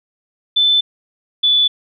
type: tone pair in turn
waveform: sine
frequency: 3520 / 3468 Hz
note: A7 / A7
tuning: 0 / -26 cents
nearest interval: unison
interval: 26 cents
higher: first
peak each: -10 / -10 dBFS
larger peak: neither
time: 0.56-0.81 / 1.43-1.68 s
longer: neither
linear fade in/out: 10 ms
effects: none